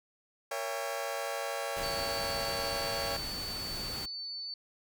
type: chord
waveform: sawtooth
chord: A# diminished seventh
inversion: none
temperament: just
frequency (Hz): 466.2 / 559.4 / 671.3 / 805.5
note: A#4 / C#5 / E5 / G5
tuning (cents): 0 / +16 / +31 / +47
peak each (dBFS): -38 / -33 / -36 / -36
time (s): 0.51-3.17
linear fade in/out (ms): 5
type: noise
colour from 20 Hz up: pink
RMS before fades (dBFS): -41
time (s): 1.76-4.06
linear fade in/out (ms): 10
type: tone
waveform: sine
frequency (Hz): 4503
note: C#8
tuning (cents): +26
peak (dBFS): -37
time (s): 1.83-4.54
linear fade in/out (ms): 2
effects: none